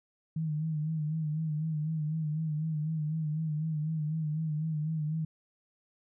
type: tone with vibrato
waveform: sine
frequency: 155.56 Hz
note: D#3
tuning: in tune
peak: -29 dBFS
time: 0.36-5.25 s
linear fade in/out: 5 ms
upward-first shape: sine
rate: 4 Hz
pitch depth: 60 cents each way
effects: none